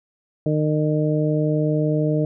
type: harmonic tone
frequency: 152.6 Hz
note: D#3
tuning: 33 cents flat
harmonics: 1 / 2 / 3 / 4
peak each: -20 / -23 / -25 / -26 dBFS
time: 0.46-2.25 s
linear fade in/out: 2 ms
effects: none